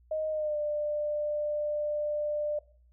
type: tone with pitch glide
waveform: sine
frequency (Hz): 623 to 595.6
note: D#5 to D5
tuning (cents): +2 to +24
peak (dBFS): -28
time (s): 0.11-2.59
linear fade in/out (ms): 5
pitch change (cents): -78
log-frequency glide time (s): 0.3-0.57
effects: noise-tail reverb RT60 0.5 s tail -19 dB re dry + added 60 Hz sine -58 dBFS peak until 2.92 s